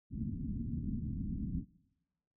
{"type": "low-pass noise", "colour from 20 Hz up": "white", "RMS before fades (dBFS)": -38, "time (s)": [0.1, 1.65], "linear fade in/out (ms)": 50, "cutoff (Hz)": 260, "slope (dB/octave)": 48, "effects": ["noise-tail reverb RT60 1.0 s tail -23 dB re dry"]}